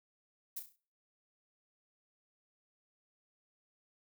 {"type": "noise with echo", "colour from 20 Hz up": "violet", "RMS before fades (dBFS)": -40, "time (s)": [0.56, 0.6], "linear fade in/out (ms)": 10, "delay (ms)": 33, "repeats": 5, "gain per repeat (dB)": -7, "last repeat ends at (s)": 0.765, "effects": ["noise-tail reverb RT60 0.4 s tail -20 dB re dry"]}